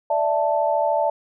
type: chord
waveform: sine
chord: D suspended second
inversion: none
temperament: just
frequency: 587.3 / 660.7 / 881 Hz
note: D5 / E5 / A5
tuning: 0 / +4 / +2 cents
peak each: -22 dBFS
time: 0.1-1.1 s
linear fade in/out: 5 ms
effects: none